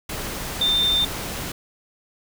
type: tone in noise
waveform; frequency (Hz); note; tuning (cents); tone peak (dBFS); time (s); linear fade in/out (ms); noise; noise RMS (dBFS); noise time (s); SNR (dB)
sine; 3594; A7; +36; -17; 0.61-1.05; 5; pink; -30; 0.09-1.52; +10
effects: none